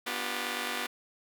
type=chord; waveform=5% pulse; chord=G dominant seventh; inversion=first; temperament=just; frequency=245 / 294 / 352.8 / 392 Hz; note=B3 / D4 / F4 / G4; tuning=-14 / +2 / +18 / 0 cents; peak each=-25 / -31 / -27 / -28 dBFS; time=0.06-0.87 s; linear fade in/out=10 ms; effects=none